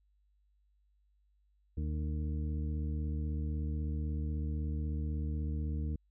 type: harmonic tone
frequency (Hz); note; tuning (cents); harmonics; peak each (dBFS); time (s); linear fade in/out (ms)
76.2; D#2; -36; 1 / 2 / 3 / 4 / 6; -33 / -41 / -44 / -46 / -53; 1.77-5.96; 5
effects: added 50 Hz sine -68 dBFS peak until 6.1 s